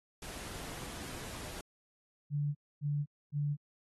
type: noise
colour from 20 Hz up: pink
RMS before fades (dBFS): -45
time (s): 0.22-1.61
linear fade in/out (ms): 2
type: tone bursts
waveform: sine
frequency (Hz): 145.7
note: D3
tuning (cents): -13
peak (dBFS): -30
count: 3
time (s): 2.3-3.57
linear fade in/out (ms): 50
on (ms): 250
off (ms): 260
effects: AAC 32 kbps